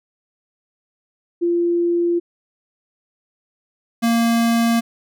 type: tone pair in turn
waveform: sine / square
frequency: 344.6 / 231.7 Hz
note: F4 / A#3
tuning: -23 / -10 cents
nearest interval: perfect fifth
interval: 687 cents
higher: first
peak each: -15 dBFS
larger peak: neither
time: 1.41-2.2 / 4.02-4.81 s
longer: neither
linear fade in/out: 20 ms
effects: none